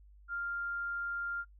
sine tone, 1396.9 Hz, F6, in tune, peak -34 dBFS, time 0.28-1.45 s, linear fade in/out 50 ms, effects noise-tail reverb RT60 0.1 s tail -24 dB re dry + added 50 Hz sine -55 dBFS peak until 1.59 s

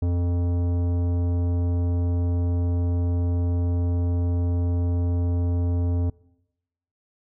sine tone with tanh clipping, 87.31 Hz, F2, in tune, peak -22 dBFS, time 0.02-6.1 s, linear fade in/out 5 ms, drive 14 dB, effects noise-tail reverb RT60 0.9 s tail -23 dB re dry

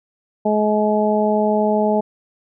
harmonic tone, 212.1 Hz, G#3, 37 cents sharp, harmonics 1 / 2 / 3 / 4, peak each -19 / -20 / -19 / -22 dBFS, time 0.45-2.01 s, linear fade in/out 10 ms, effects none

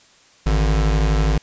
square tone pair together, 52.97 / 146.83 Hz, G#1 / D3, +35 / 0 cents, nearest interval octave + tritone, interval 1765 cents, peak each -16 / -24 dBFS, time 0.46-1.38 s, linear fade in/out 5 ms, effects white hiss -52 dBFS RMS until 1.42 s + resampled to 16000 Hz

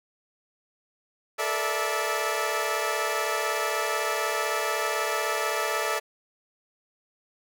15% pulse tone cluster, 435.8 / 471.8 / 587 / 657 Hz, A4 / A#4 / D5 / E5, -17 / +21 / -1 / -6 cents, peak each -24 / -29 / -24 / -24 dBFS, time 1.38-6 s, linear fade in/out 20 ms, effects none

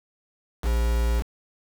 triangle tone with quantisation, 57.9 Hz, A#1, 11 cents flat, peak -18 dBFS, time 0.62-1.24 s, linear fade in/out 50 ms, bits 5, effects none

